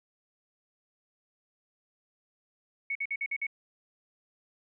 sine tone bursts, 2217 Hz, C#7, in tune, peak -29 dBFS, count 6, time 2.9-3.468 s, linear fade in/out 5 ms, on 53 ms, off 50 ms, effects none

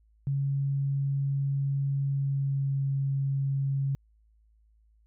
sine tone with pitch glide, 138.59 to 137.32 Hz, C#3 to C#3, 0 to -16 cents, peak -25 dBFS, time 0.27-3.95 s, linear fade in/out 0 ms, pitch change -16 cents, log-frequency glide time 2.04-2.82 s, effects added 54 Hz sine -60 dBFS peak until 5.06 s

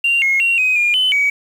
sine tone with pitch steps, 2772 / 2159 / 2747 / 2517 / 2417 / 3030 / 2267 Hz, F7 / C#7 / F7 / D#7 / D7 / F#7 / C#7, -14 / -46 / -29 / +19 / +49 / +40 / +38 cents, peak -11 dBFS, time 0.04-1.3 s, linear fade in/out 5 ms, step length 180 ms, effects tanh soft clip ceiling -8 dBFS + 7-bit

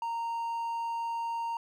triangle tone, 926 Hz, A#5, 12 cents flat, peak -29 dBFS, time 0.02-1.57 s, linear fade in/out 2 ms, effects none

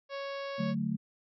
harmonic tone, 554.4 Hz, C#5, in tune, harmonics 1 / 2 / 3 / 4 / 5 / 6 / 7 / 8 / 9 / 10, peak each -37 / -43 / -47 / -49 / -51 / -53 / -54 / -55 / -56 / -57 dBFS, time 0.09-0.75 s, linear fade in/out 50 ms
sine chord, D major, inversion none, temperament equal, 146.83 / 185 / 220 Hz, D3 / F#3 / A3, 0 / 0 / 0 cents, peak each -36 / -34 / -32 dBFS, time 0.58-0.97 s, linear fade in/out 20 ms
effects none

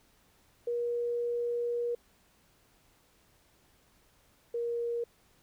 sine tone pair in turn, 476.9 / 471.4 Hz, A#4 / A#4, +39 / +19 cents, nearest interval unison, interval 20 cents, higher first, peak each -29 / -30 dBFS, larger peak first, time 0.67-1.95 / 4.54-5.04 s, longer first, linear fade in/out 5 ms, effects pink hiss -66 dBFS RMS until 5.42 s

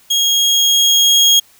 30% pulse tone with level ramp, 3273 Hz, G#7, 26 cents flat, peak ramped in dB -9 to -4 dBFS, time 0.1-1.4 s, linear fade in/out 10 ms, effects white hiss -49 dBFS RMS until 1.59 s

